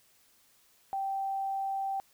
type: tone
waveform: sine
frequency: 780 Hz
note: G5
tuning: 9 cents flat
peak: -30 dBFS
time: 0.93-2 s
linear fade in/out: 0 ms
effects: white hiss -65 dBFS RMS until 2.13 s